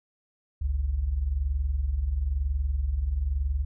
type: tone pair together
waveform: sine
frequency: 49.07 / 70.1 Hz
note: G1 / C#2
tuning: +2 / +20 cents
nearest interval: tritone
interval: 618 cents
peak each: -30 / -25 dBFS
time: 0.61-3.65 s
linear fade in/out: 10 ms
effects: none